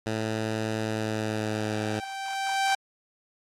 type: tone with pitch glide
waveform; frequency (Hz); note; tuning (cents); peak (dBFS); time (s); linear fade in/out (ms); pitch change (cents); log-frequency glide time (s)
10% pulse; 109.9 to 107.2; A2 to A2; -2 to -45; -19; 0.06-2; 5; -43; 0.79-1.76
type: tone with exponential growth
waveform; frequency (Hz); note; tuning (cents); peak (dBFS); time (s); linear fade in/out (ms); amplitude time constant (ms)
sawtooth; 780; G5; -9; -17; 0.81-2.75; 5; 420
effects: low-pass 8000 Hz 12 dB/octave + AAC 64 kbps